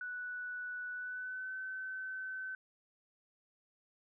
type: tone with pitch glide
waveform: sine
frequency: 1480 to 1526 Hz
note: F#6 to G6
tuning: 0 to -47 cents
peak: -39 dBFS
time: 0.01-2.55 s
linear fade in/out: 2 ms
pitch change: +53 cents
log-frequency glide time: 0.92-1.55 s
effects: none